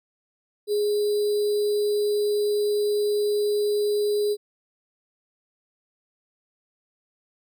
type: tone with sample-and-hold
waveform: sine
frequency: 415.3 Hz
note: G#4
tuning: in tune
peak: -20 dBFS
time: 0.67-4.37 s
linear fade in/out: 50 ms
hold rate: 4410 Hz
effects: none